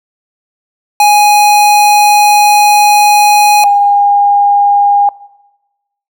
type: tone pair in turn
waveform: square / sine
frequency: 830.6 / 811.2 Hz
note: G#5 / G#5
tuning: 0 / -41 cents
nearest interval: unison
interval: 41 cents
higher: first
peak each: -4 dBFS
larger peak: neither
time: 1-3.64 / 3.64-5.09 s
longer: first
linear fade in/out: 2 ms
effects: noise-tail reverb RT60 1.0 s tail -20 dB re dry